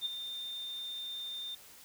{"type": "tone with ADSR envelope", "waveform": "sine", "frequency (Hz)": 3614, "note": "A7", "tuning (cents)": 46, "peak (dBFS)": -29, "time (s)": [0.01, 1.55], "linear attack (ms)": 45, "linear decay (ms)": 15, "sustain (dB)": -9, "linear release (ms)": 5, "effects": ["white hiss -55 dBFS RMS until 1.84 s"]}